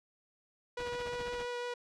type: tone with vibrato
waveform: sawtooth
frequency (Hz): 485.9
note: B4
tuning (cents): -28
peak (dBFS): -32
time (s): 0.77-1.74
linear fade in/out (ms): 5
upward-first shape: triangle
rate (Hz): 5.9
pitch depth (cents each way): 9
type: noise with tremolo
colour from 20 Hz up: pink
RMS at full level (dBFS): -43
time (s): 0.79-1.45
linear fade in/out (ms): 0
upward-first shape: triangle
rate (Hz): 15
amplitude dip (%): 100
effects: low-pass 5000 Hz 12 dB/octave